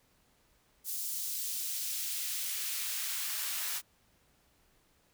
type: noise with high-pass filter sweep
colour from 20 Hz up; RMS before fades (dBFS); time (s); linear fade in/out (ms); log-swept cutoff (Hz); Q
white; -36; 0.84-3.82; 50; 6500 to 1000; 0.76
effects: pink hiss -69 dBFS RMS until 5.13 s